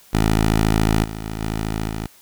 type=tone with level steps; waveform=10% pulse; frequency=54 Hz; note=A1; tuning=32 cents flat; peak=-7 / -20 / -18 / -14 / -17 dBFS; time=0.13-2.07 s; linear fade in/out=10 ms; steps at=1.03 / 1.24 / 1.4 / 1.88 s; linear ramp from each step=20 ms; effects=white hiss -50 dBFS RMS until 2.21 s